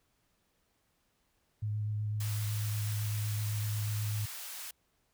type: tone with vibrato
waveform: sine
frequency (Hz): 105.8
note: G#2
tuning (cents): +33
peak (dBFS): -31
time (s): 1.62-4.26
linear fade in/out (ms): 10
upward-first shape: sine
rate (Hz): 8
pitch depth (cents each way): 15
type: high-pass noise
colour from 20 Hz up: white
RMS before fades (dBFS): -43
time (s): 2.2-4.71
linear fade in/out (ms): 5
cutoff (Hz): 800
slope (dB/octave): 12
effects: pink hiss -75 dBFS RMS until 5.13 s